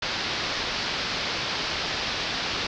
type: low-pass noise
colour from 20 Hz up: white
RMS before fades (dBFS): -29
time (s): 0.02-2.67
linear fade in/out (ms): 5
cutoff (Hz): 5200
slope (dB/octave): 48
effects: none